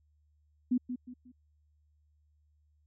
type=tone with echo; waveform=sine; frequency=248.8 Hz; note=B3; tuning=13 cents sharp; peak=-24 dBFS; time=0.71-0.78 s; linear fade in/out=10 ms; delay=180 ms; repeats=3; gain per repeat=-9 dB; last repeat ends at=1.32 s; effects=added 75 Hz sine -66 dBFS peak until 2.86 s